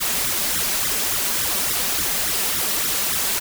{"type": "noise with flanger", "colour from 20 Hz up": "white", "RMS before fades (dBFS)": -22, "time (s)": [0, 3.4], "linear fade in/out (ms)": 20, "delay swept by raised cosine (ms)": [0.54, 5.24], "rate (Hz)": 3.5, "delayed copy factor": 0.9, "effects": []}